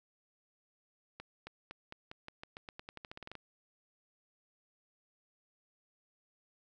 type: accelerating click train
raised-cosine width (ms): 0.3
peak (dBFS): -29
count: 19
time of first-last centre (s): 1.2-3.353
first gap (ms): 270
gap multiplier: 0.89
effects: none

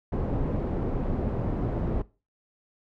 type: low-pass noise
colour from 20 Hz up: pink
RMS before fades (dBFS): -28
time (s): 0.12-2.02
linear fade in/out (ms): 5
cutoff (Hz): 540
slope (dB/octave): 12
effects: noise-tail reverb RT60 0.3 s tail -20 dB re dry

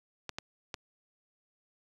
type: clicks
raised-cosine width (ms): 0.2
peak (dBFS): -19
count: 3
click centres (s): 0.293 / 0.385 / 0.742
effects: high-pass 60 Hz 12 dB/octave + 10-bit

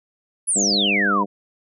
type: exponential sweep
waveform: sine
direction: down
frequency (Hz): 10460 to 910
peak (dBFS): -17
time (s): 0.47-1.24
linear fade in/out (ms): 20
type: harmonic tone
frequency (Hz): 100.7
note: G2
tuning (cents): +47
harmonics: 2 / 3 / 4 / 5 / 6 / 7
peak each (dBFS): -24 / -28 / -30 / -32 / -34 / -35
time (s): 0.55-1.26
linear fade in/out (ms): 20
effects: none

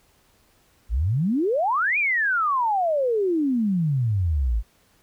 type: exponential two-way sweep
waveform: sine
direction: up then down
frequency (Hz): 50.1 to 2487 to 50.1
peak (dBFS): -19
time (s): 0.89-4.63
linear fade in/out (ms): 50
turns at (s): 1.98
effects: pink hiss -61 dBFS RMS until 5.02 s

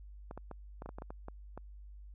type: clicks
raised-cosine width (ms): 1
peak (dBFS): -30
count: 11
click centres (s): 0.311 / 0.376 / 0.513 / 0.821 / 0.86 / 0.891 / 0.985 / 1.021 / 1.105 / 1.284 / 1.576
effects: added 50 Hz sine -48 dBFS peak until 2.14 s

